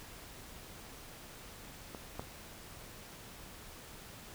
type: clicks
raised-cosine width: 1 ms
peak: -29 / -24 dBFS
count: 2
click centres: 1.948 / 2.195 s
effects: pink hiss -51 dBFS RMS until 4.34 s